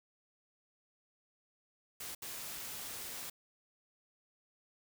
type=noise bursts at uneven times; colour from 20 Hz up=white; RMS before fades=-44 dBFS; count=2; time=2-2.15 / 2.22-3.3 s; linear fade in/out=5 ms; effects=none